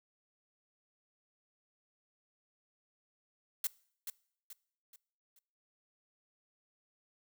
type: noise with echo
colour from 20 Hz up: blue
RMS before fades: -33 dBFS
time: 3.64-3.67 s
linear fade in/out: 2 ms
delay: 430 ms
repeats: 4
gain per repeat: -8 dB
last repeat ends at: 5.39 s
effects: noise-tail reverb RT60 0.6 s tail -23 dB re dry